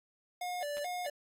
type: tone with vibrato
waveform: square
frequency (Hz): 647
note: E5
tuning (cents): -32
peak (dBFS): -36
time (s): 0.41-1.1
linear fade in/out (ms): 5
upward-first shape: square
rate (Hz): 2.3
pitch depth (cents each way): 180
type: clicks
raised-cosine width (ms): 0.2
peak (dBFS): -30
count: 2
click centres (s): 0.77 / 0.781
effects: AAC 48 kbps